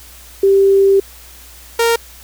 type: tone pair in turn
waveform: sine / sawtooth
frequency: 392 / 463.8 Hz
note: G4 / A#4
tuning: 0 / -9 cents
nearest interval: minor third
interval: 291 cents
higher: second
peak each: -7 dBFS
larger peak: neither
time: 0.43-1 / 1.79-1.96 s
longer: first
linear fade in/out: 5 ms
effects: added 60 Hz sine -41 dBFS peak until 2.23 s + white hiss -40 dBFS RMS until 2.23 s